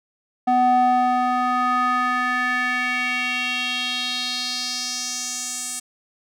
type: tone with band-pass filter sweep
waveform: square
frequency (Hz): 249.5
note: B3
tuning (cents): +18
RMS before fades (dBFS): -22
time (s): 0.47-5.8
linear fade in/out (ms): 10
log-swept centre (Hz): 660 to 8300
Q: 3.2
effects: none